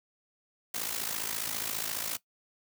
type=noise with amplitude modulation; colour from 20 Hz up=white; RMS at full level=-31 dBFS; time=0.74-2.17 s; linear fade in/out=5 ms; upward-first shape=sine; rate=54.7 Hz; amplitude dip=75%; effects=noise-tail reverb RT60 0.1 s tail -18 dB re dry + high-pass 100 Hz 12 dB/octave